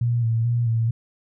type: tone with vibrato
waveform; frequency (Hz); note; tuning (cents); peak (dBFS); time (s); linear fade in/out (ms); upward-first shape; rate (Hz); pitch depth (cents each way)
sine; 116.54; A#2; 0; -18; 0.01-0.91; 5; square; 2.3; 38
effects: none